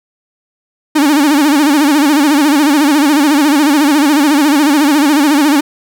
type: tone with vibrato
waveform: 45% pulse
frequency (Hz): 292.2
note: D4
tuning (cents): -9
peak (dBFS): -7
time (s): 0.95-5.61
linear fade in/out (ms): 10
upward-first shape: sine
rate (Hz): 14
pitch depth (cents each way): 120
effects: none